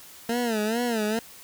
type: tone with vibrato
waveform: 20% pulse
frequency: 226.7 Hz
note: A#3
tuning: 48 cents flat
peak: -19 dBFS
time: 0.29-1.19 s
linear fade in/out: 2 ms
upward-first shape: sine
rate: 2.3 Hz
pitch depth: 130 cents each way
effects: white hiss -47 dBFS RMS until 1.43 s